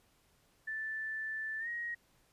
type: tone with pitch glide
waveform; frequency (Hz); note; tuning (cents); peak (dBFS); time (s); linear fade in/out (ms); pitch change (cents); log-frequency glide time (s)
sine; 1760 to 1886.3; A6 to A#6; 0 to +20; -36; 0.67-1.95; 10; +120; 1.59-1.68
effects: pink hiss -70 dBFS RMS until 2.32 s + resampled to 32000 Hz